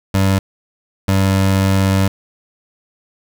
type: tone pair in turn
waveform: 25% pulse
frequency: 96.5 / 96.5 Hz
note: G2 / G2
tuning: -27 / -27 cents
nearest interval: unison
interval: 0 cents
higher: neither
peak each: -8 dBFS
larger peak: neither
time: 0.14-0.39 / 1.08-2.08 s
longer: second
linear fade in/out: 5 ms
effects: 8-bit